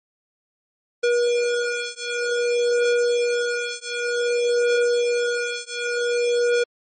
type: beating tone pair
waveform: square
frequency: 480.2 / 480.74 Hz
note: B4 / B4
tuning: -49 / -47 cents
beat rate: 0.54 Hz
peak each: -23 dBFS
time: 1.03-6.64 s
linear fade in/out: 10 ms
effects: MP3 32 kbps